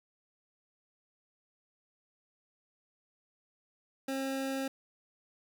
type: tone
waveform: 25% pulse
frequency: 268.7 Hz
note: C4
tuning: 46 cents sharp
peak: -29 dBFS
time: 4.08-4.68 s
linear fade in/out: 5 ms
effects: none